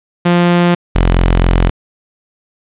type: tone pair in turn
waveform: sawtooth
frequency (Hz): 174.61 / 43.65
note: F3 / F1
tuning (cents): 0 / 0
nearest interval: 2 octaves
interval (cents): 2400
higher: first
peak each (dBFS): -4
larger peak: neither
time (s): 0.25-0.75 / 0.95-1.7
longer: second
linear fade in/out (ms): 10
effects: resampled to 8000 Hz + 7-bit